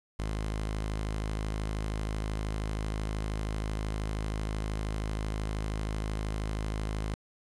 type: tone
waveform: sawtooth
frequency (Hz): 52.9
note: G#1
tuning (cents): +33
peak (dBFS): -27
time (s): 0.19-7.14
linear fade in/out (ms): 0
effects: resampled to 24000 Hz + 9-bit